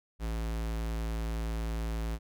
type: tone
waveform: square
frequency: 55.6 Hz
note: A1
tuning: 19 cents sharp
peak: -32 dBFS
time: 0.19-2.19 s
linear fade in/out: 50 ms
effects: none